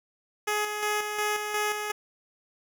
10% pulse tone with tremolo, 420.2 Hz, G#4, 20 cents sharp, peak -17 dBFS, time 0.47-1.92 s, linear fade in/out 10 ms, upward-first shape square, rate 2.8 Hz, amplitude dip 45%, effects none

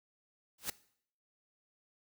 white noise with exponential growth, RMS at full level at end -31 dBFS, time 0.58-0.7 s, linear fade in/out 5 ms, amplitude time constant 25 ms, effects noise-tail reverb RT60 0.6 s tail -19 dB re dry

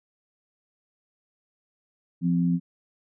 sine tone pair together, 172.9 / 259.1 Hz, F3 / C4, -17 / -17 cents, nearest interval perfect fifth, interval 700 cents, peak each -21 / -26 dBFS, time 2.21-2.6 s, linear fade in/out 50 ms, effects none

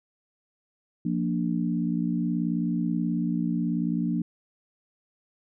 sine chord, Bb major, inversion second, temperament equal, 174.61 / 233.1 / 293.7 Hz, F3 / Bb3 / D4, 0 / 0 / 0 cents, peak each -27 / -28 / -30 dBFS, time 1.05-4.22 s, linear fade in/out 5 ms, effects none

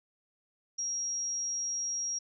sine tone, 5640 Hz, F8, 16 cents sharp, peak -31 dBFS, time 0.78-2.19 s, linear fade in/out 10 ms, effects none

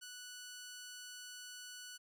10% pulse tone, 1480 Hz, F#6, in tune, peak -40 dBFS, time 0.01-1.98 s, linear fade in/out 20 ms, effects none

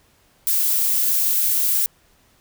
violet noise, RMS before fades -19 dBFS, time 0.47-1.86 s, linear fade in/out 0 ms, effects pink hiss -58 dBFS RMS until 2.4 s

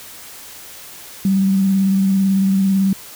sine tone with vibrato, 193.4 Hz, G3, 23 cents flat, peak -12 dBFS, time 1.25-2.93 s, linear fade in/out 2 ms, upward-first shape sine, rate 18 Hz, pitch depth 24 cents each way, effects white hiss -37 dBFS RMS until 3.15 s

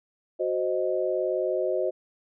sine chord, C diminished, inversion second, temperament equal, 370 / 523.3 / 622.3 Hz, Gb4 / C5 / Eb5, 0 / 0 / 0 cents, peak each -28 dBFS, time 0.39-1.91 s, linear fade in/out 20 ms, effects none

